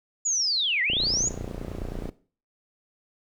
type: linear two-way sweep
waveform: sine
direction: down then up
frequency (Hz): 7000 to 1864.7 to 7000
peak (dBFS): -22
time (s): 0.25-1.29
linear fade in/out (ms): 10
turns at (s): 0.82
type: click train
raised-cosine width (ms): 2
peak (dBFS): -20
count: 36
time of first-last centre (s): 0.9-2.09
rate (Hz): 29.4
type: noise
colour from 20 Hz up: brown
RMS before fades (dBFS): -37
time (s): 0.99-2.1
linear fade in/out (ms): 5
effects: noise-tail reverb RT60 0.4 s tail -17 dB re dry